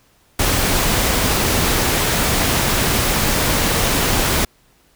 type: noise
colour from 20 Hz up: pink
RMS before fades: -17 dBFS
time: 0.39-4.45 s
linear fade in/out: 5 ms
effects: pink hiss -56 dBFS RMS until 4.95 s